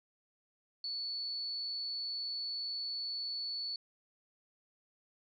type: tone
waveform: sine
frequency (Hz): 4441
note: C#8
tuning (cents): +2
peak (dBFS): -36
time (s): 0.84-3.76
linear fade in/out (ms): 2
effects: none